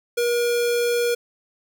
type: tone with notch filter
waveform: square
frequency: 477.6 Hz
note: A#4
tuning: 42 cents sharp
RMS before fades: -21 dBFS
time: 0.17-1.15 s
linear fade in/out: 10 ms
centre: 1000 Hz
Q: 1.2
effects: none